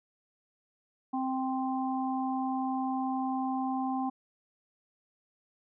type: harmonic tone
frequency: 261.6 Hz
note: C4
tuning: in tune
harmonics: 1 / 3 / 4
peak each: -31 / -33 / -39 dBFS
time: 1.13-4.1 s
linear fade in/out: 10 ms
effects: none